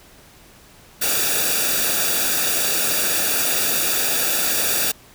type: noise with comb filter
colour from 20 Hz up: white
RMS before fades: -20 dBFS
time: 1.01-4.92 s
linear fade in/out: 10 ms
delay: 0.96 ms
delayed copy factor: -0.7
effects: pink hiss -48 dBFS RMS until 5.14 s